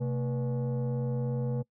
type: tone with frequency modulation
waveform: sine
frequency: 130 Hz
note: C3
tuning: 11 cents flat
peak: -26 dBFS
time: 0-1.63 s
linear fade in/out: 20 ms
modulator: 357 Hz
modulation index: 0.79
effects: noise-tail reverb RT60 0.1 s tail -24 dB re dry + tanh soft clip ceiling -25 dBFS